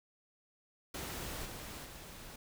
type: noise with level steps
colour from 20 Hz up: pink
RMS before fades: -42 / -46 / -50 dBFS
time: 0.94-2.36 s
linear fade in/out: 5 ms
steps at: 1.44 / 1.84 s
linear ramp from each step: 20 ms
effects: none